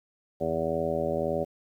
harmonic tone with a mistuned harmonic, 81.7 Hz, E2, 15 cents flat, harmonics 1 / 2 / 3 / 4 / 5 / 6 / 7 / 8 / 9, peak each -41 / -36 / -36 / -38 / -32 / -38 / -29 / -38 / -37 dBFS, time 0.4-1.45 s, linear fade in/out 20 ms, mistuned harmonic 1, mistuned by +75 cents, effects 10-bit

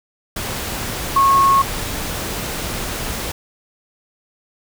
sine tone in noise, 1094 Hz, C#6, 23 cents flat, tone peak -10 dBFS, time 1.16-1.62 s, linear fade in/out 5 ms, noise pink, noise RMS -25 dBFS, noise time 0.36-3.32 s, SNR +12 dB, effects none

